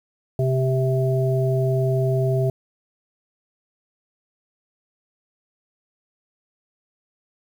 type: harmonic tone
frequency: 130.81 Hz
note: C3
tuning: in tune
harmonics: 1 / 3 / 5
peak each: -19 / -24 / -26 dBFS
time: 0.39-2.5 s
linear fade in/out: 2 ms
effects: 8-bit